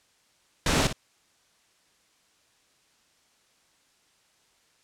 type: noise with echo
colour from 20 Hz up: pink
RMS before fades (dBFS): -23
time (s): 0.66-0.87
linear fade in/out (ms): 2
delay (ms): 58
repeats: 1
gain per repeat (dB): -10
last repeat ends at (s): 0.928
effects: white hiss -65 dBFS RMS until 4.83 s + low-pass 8000 Hz 12 dB/octave